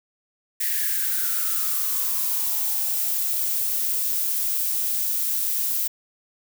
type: noise with high-pass filter sweep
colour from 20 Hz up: violet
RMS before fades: -24 dBFS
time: 0.6-5.88 s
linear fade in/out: 10 ms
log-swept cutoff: 1900 to 220 Hz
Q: 8.6
effects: none